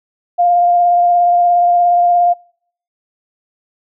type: tone with vibrato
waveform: sine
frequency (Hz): 702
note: F5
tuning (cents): +9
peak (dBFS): -8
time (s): 0.38-2.34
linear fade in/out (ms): 20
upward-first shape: sine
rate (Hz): 17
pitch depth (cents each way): 15
effects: noise-tail reverb RT60 0.6 s tail -25 dB re dry